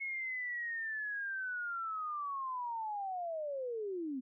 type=linear sweep; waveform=sine; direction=down; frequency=2184 to 246.9 Hz; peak=-36 dBFS; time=0-4.21 s; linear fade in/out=20 ms; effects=none